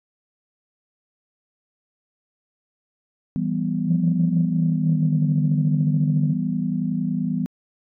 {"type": "chord", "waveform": "sine", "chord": "E minor", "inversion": "none", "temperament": "equal with one note detuned", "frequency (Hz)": [164.81, 195.43, 246.9], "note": ["E3", "G3", "B3"], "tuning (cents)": [0, -5, 0], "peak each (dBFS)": -25, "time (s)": [3.36, 7.46], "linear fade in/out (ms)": 0}
{"type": "tone with pitch glide", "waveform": "sine", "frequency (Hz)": [171.3, 150.86], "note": ["F3", "D3"], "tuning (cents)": [-33, 47], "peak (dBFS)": -18, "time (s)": [3.86, 6.35], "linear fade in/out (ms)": 50, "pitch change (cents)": -220, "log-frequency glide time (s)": [4.36, 5.3]}
{"effects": ["tanh soft clip ceiling -8 dBFS"]}